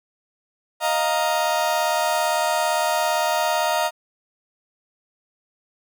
35% pulse chord, Eb suspended second, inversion none, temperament just, 622.3 / 700 / 933.4 Hz, Eb5 / F5 / Bb5, 0 / +4 / +2 cents, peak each -22 dBFS, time 0.8-3.91 s, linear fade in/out 50 ms, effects none

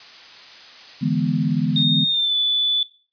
blue noise, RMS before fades -35 dBFS, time 0-1.83 s, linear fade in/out 2 ms
sine chord, E dominant seventh, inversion third, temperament equal with one note detuned, 147.26 / 164.81 / 207.7 / 246.9 Hz, D3 / E3 / G#3 / B3, +5 / 0 / 0 / 0 cents, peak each -23 / -23 / -24 / -23 dBFS, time 1.01-2.05 s, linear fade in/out 20 ms
sine tone with pitch glide, 3684 to 3477 Hz, A#7 to A7, -21 to -21 cents, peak -17 dBFS, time 1.76-2.83 s, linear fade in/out 2 ms, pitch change -100 cents, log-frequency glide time 2.08-2.35 s
effects noise-tail reverb RT60 0.4 s tail -17 dB re dry + resampled to 11025 Hz

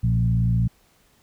sine tone with frequency modulation, 117.9 Hz, A#2, 20 cents sharp, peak -17 dBFS, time 0.03-0.68 s, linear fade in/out 10 ms, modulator 56.2 Hz, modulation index 0.9, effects pink hiss -60 dBFS RMS until 1.22 s

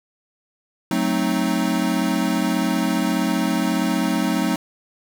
square chord, F# diminished seventh, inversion none, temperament equal, 185 / 220 / 261.6 / 311.1 Hz, F#3 / A3 / C4 / Eb4, 0 / 0 / 0 / 0 cents, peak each -25 dBFS, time 0.91-4.56 s, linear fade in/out 2 ms, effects none

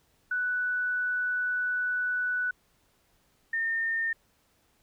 sine tone pair in turn, 1485 / 1818.9 Hz, F#6 / A#6, +6 / -43 cents, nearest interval major third, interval 351 cents, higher second, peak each -26 dBFS, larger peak neither, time 0.31-2.51 / 3.53-4.13 s, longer first, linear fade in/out 5 ms, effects pink hiss -68 dBFS RMS until 4.82 s

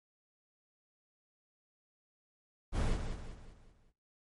brown noise with echo, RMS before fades -30 dBFS, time 2.72-2.98 s, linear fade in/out 50 ms, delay 190 ms, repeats 5, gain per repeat -7 dB, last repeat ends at 3.93 s, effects noise-tail reverb RT60 0.6 s tail -26 dB re dry + MP3 48 kbps

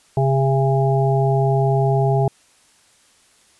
harmonic tone with a mistuned harmonic, 135 Hz, C#3, 45 cents flat, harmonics 1 / 3 / 5 / 6, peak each -16 / -21 / -23 / -24 dBFS, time 0.17-2.28 s, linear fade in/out 2 ms, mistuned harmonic 6, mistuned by +22 cents, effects white hiss -55 dBFS RMS until 3.59 s + resampled to 24000 Hz

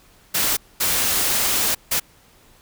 white noise bursts at uneven times, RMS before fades -20 dBFS, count 3, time 0.34-0.57 / 0.8-1.75 / 1.91-2 s, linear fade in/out 10 ms, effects pink hiss -53 dBFS RMS until 2.61 s

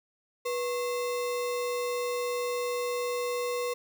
sine tone with sample-and-hold, 488.5 Hz, B4, 19 cents flat, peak -28 dBFS, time 0.45-3.74 s, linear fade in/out 10 ms, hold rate 1575 Hz, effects none

